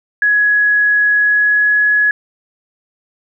sine tone with pitch glide, 1677 to 1686.7 Hz, G#6 to G#6, +16 to +26 cents, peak -9 dBFS, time 0.22-2.11 s, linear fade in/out 2 ms, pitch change +10 cents, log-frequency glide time 1.12-1.88 s, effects none

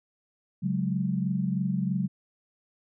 sine chord, C# suspended fourth, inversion none, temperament just, 138.59 / 184.79 / 207.9 Hz, C#3 / F#3 / G#3, 0 / -2 / +2 cents, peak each -31 / -27 / -31 dBFS, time 0.62-2.08 s, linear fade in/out 20 ms, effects none

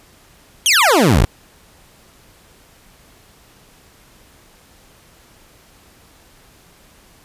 20% pulse exponential sweep, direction down, 3391 to 40.92 Hz, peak -5 dBFS, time 0.66-1.25 s, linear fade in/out 0 ms, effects pink hiss -49 dBFS RMS until 7.24 s + resampled to 32000 Hz

